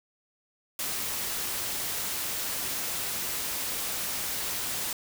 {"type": "noise", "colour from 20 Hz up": "white", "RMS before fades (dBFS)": -32, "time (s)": [0.79, 4.93], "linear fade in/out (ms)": 2, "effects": []}